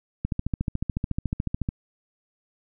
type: click train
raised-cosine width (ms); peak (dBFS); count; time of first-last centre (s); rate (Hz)
5; -13; 21; 0.25-1.689; 13.9
effects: none